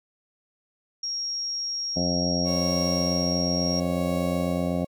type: tone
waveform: sine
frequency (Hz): 5588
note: F8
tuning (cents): 0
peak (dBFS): -27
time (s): 1.03-3.8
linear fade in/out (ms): 5
type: harmonic tone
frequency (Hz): 88.1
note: F2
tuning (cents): +16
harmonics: 1 / 2 / 3 / 4 / 5 / 6 / 7 / 8 / 9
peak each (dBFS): -34 / -27 / -29 / -38 / -42 / -33 / -32 / -38 / -45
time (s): 1.96-4.85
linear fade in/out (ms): 5
type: tone with tremolo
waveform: 35% pulse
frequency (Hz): 554.4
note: C#5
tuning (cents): 0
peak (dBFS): -29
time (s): 2.44-4.87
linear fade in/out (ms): 50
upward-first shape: sine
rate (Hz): 0.71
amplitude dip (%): 70
effects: none